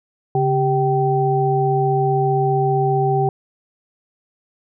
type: tone cluster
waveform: sine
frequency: 140.3 / 393.1 / 775 Hz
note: C#3 / G4 / G5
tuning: +21 / +5 / -20 cents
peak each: -19 dBFS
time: 0.35-3.29 s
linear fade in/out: 2 ms
effects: none